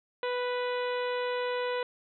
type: harmonic tone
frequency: 493.9 Hz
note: B4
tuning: in tune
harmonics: 1 / 2 / 3 / 4 / 5 / 6 / 7 / 8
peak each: -30 / -36 / -40 / -42 / -44 / -46 / -47 / -48 dBFS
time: 0.23-1.83 s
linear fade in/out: 2 ms
effects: none